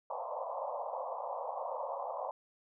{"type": "band-pass noise", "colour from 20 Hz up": "pink", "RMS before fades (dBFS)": -39, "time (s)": [0.1, 2.31], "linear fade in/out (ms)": 2, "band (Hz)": [510, 1100], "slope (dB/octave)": 96, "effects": []}